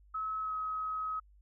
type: tone with pitch glide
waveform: sine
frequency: 1289 to 1272.7 Hz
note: E6 to D#6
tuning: -39 to +39 cents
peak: -33 dBFS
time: 0.14-1.2 s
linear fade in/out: 10 ms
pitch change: -22 cents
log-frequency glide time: 0.41-0.54 s
effects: added 50 Hz sine -58 dBFS peak until 1.41 s